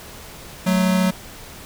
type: tone pair together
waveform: square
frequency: 185 / 218.6 Hz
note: F#3 / A3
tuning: 0 / -11 cents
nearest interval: minor third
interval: 289 cents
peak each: -17 / -23 dBFS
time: 0.66-1.11 s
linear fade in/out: 10 ms
effects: pink hiss -39 dBFS RMS until 1.65 s